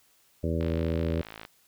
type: harmonic tone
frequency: 82.3 Hz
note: E2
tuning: 2 cents flat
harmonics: 1 / 2 / 3 / 4 / 5 / 6 / 7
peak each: -29 / -32 / -34 / -35 / -36 / -37 / -37 dBFS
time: 0.43-1.22 s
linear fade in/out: 10 ms
type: click train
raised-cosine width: 0.3 ms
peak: -24 dBFS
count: 47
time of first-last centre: 0.61-1.451 s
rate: 54.7 Hz
effects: white hiss -64 dBFS RMS until 1.67 s